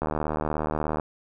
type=click train; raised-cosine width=1 ms; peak=-13 dBFS; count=76; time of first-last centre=0.02-0.998 s; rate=76.7 Hz; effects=none